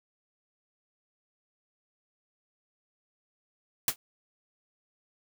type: noise with exponential decay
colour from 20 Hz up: white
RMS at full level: -20 dBFS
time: 3.88-3.96 s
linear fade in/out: 2 ms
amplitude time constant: 16 ms
effects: none